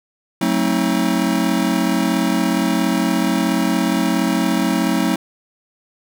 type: chord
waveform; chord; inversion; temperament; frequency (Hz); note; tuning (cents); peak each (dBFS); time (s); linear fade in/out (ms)
square; F# diminished seventh; none; just; 185 / 222 / 266.4 / 319.7; F#3 / A3 / C4 / Eb4; 0 / +16 / +31 / +47; -22; 0.41-5.16; 5
effects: none